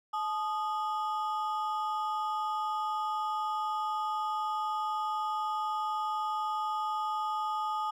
triangle ring-modulated tone, 1048 Hz, C6, 2 cents sharp, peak -25 dBFS, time 0.13-7.91 s, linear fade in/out 10 ms, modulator 188 Hz, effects none

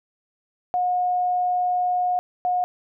sine tone pair in turn, 722 / 722 Hz, F#5 / F#5, -43 / -43 cents, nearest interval unison, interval 0 cents, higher neither, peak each -19 dBFS, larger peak neither, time 0.74-2.19 / 2.45-2.64 s, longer first, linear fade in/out 0 ms, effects none

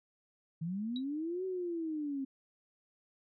sine linear two-way sweep, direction up then down, 155.56 to 379.9 to 264.9 Hz, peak -34 dBFS, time 0.61-2.25 s, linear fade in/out 10 ms, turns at 1.45 s
sine tone with exponential decay, 3870 Hz, B7, 36 cents flat, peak -37 dBFS, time 0.96-1.04 s, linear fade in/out 1 ms, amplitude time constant 16 ms
effects none

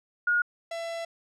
sine / 45% pulse tone pair in turn, 1436 / 669.5 Hz, F6 / E5, +48 / +27 cents, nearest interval octave + minor second, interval 1321 cents, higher first, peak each -21 / -32 dBFS, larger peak first, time 0.27-0.42 / 0.71-1.05 s, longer second, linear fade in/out 5 ms, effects low-pass 7000 Hz 12 dB/octave

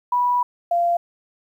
sine tone pair in turn, 980 / 690.7 Hz, B5 / F5, -14 / -19 cents, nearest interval tritone, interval 605 cents, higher first, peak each -16 dBFS, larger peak neither, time 0.12-0.43 / 0.71-0.97 s, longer first, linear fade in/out 5 ms, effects 9-bit

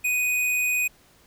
square tone, 2489 Hz, D#7, in tune, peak -22 dBFS, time 0.04-0.88 s, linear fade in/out 10 ms, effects pink hiss -57 dBFS RMS until 1.26 s

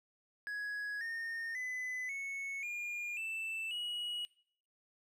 triangle tone with pitch steps, 1671 / 1832.8 / 2010 / 2205 / 2418 / 2653 / 2909 Hz, G#6 / A#6 / B6 / C#7 / D7 / E7 / F#7, +10 / -30 / +30 / -10 / +50 / +10 / -30 cents, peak -36 dBFS, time 0.47-4.25 s, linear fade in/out 0 ms, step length 540 ms, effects noise-tail reverb RT60 0.6 s tail -21 dB re dry

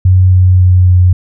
sine tone with pitch steps, 92.5 / 91.81 / 91.12 / 90.44 Hz, F#2 / F#2 / F#2 / F#2, 0 / -13 / -26 / -39 cents, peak -3 dBFS, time 0.05-1.13 s, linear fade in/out 5 ms, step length 270 ms, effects none

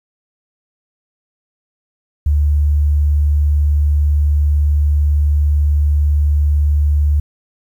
sine tone, 73.5 Hz, D2, 2 cents sharp, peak -10 dBFS, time 2.26-7.2 s, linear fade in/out 5 ms, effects 8-bit

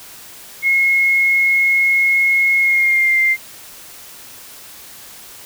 sine tone with pitch glide, 2165 to 2097 Hz, C#7 to C7, -41 to +3 cents, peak -11 dBFS, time 0.62-3.37 s, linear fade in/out 50 ms, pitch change -56 cents, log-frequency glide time 2.59-3.16 s, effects white hiss -38 dBFS RMS until 5.45 s

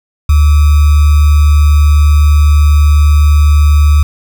sine tone with sample-and-hold, 74 Hz, D2, 14 cents sharp, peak -3 dBFS, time 0.29-4.03 s, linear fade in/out 5 ms, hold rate 1225 Hz, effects none

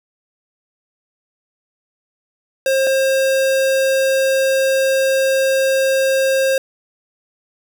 square tone pair in turn, 534 / 534 Hz, C5 / C5, +35 / +35 cents, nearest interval unison, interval 0 cents, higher neither, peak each -14 / -14 dBFS, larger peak neither, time 2.66-2.87 / 2.87-6.58 s, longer second, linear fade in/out 2 ms, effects none

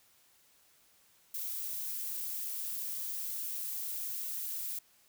violet noise, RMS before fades -38 dBFS, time 1.34-4.79 s, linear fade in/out 5 ms, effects white hiss -66 dBFS RMS until 5.08 s

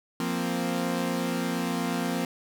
sawtooth chord, F suspended fourth, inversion none, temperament equal, 174.61 / 233.1 / 261.6 Hz, F3 / Bb3 / C4, 0 / 0 / 0 cents, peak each -27 dBFS, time 0.2-2.25 s, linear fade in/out 2 ms, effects none

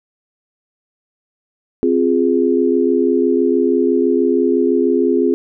sine chord, F minor, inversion second, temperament equal, 261.6 / 349.2 / 415.3 Hz, C4 / F4 / Ab4, 0 / 0 / 0 cents, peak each -16 dBFS, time 1.83-5.34 s, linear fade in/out 0 ms, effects none

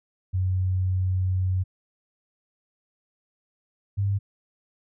sine tone pair in turn, 92.8 / 99.77 Hz, F#2 / G2, +6 / +31 cents, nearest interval minor second, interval 125 cents, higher second, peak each -21 dBFS, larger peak neither, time 0.33-1.64 / 3.97-4.19 s, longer first, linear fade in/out 20 ms, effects none

